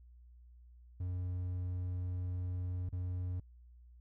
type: tone with dropouts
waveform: triangle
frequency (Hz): 90.3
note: F#2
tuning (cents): -42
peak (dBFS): -33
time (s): 1-3.4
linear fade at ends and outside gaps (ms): 5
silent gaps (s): 2.891-2.926
effects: added 60 Hz sine -55 dBFS peak until 4 s